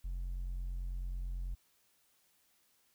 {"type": "tone with hard clipping", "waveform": "triangle", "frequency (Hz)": 44.58, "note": "F1", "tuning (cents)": 36, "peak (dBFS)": -35, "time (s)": [0.04, 1.55], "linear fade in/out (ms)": 10, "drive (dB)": 1, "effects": ["white hiss -72 dBFS RMS until 2.94 s"]}